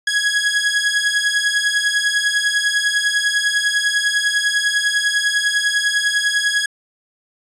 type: beating tone pair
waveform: sawtooth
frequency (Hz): 1661.2 / 1671.2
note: G#6 / G#6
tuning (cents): 0 / +10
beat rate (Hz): 10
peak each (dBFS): -15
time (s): 0.07-6.66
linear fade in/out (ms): 5
effects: resampled to 22050 Hz

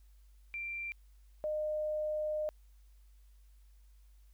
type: tone pair in turn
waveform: sine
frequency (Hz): 2361 / 610.7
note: D7 / D#5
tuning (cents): +9 / -32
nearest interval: octave + major seventh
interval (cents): 2341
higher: first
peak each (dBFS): -37 / -32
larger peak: second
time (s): 0.54-0.92 / 1.44-2.49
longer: second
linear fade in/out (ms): 0
effects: added 50 Hz sine -57 dBFS peak until 4.33 s + white hiss -75 dBFS RMS until 4.33 s

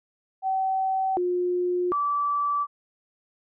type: tone with pitch steps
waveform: sine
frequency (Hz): 764 / 357.4 / 1158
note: G5 / F4 / D6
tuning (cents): -45 / +40 / -25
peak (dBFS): -22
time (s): 0.42-2.67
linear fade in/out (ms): 50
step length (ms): 750
effects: none

